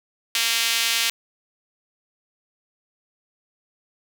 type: tone with high-pass filter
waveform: sawtooth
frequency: 230 Hz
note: A#3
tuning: 23 cents flat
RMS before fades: -22 dBFS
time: 0.35-1.1 s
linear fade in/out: 2 ms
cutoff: 2900 Hz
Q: 1.3
effects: none